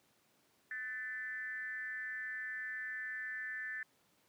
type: tone with frequency modulation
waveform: sine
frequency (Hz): 1766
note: A6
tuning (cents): +6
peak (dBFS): -39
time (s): 0.71-3.83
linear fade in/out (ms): 2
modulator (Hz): 253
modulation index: 0.67
effects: pink hiss -72 dBFS RMS until 4.28 s + high-pass 150 Hz 12 dB/octave